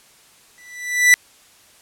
45% pulse tone with exponential growth, 1975.5 Hz, B6, in tune, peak -6 dBFS, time 0.58-1.14 s, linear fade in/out 0 ms, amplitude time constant 120 ms, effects white hiss -51 dBFS RMS until 1.81 s + low-pass 11000 Hz 12 dB/octave

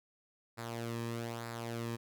sawtooth tone with flanger, 116.54 Hz, A#2, in tune, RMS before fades -40 dBFS, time 0.57-1.97 s, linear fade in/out 20 ms, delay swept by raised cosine 0.32 to 1.42 ms, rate 1.1 Hz, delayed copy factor -0.6, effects none

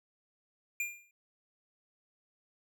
square tone with exponential decay, 2400 Hz, D7, 37 cents sharp, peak -30 dBFS, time 0.8-1.11 s, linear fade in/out 2 ms, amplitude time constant 66 ms, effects none

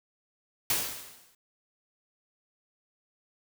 white noise with exponential decay, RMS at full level -25 dBFS, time 0.7-1.35 s, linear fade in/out 2 ms, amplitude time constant 140 ms, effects none

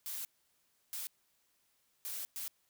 blue noise bursts at uneven times, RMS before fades -41 dBFS, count 4, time 0.06-0.25 / 0.93-1.07 / 2.05-2.25 / 2.36-2.48 s, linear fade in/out 0 ms, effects white hiss -75 dBFS RMS until 2.69 s

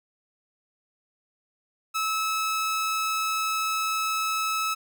sawtooth tone, 1299 Hz, E6, 26 cents flat, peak -21 dBFS, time 1.94-4.75 s, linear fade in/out 20 ms, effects none

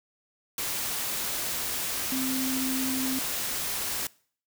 sine tone in noise, 261.6 Hz, C4, in tune, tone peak -28 dBFS, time 2.12-3.19 s, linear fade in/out 2 ms, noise white, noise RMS -31 dBFS, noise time 0.58-4.07 s, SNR 0 dB, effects noise-tail reverb RT60 0.5 s tail -23 dB re dry

